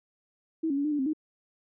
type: tone with pitch steps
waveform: sine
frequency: 322 / 277.4 / 284.2 / 302.2 / 293 / 264.5 / 309.3 Hz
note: E4 / C#4 / C#4 / D4 / D4 / C4 / D#4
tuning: -41 / +1 / +43 / +50 / -4 / +19 / -10 cents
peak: -25 dBFS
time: 0.63-1.134 s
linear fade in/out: 10 ms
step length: 72 ms
effects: none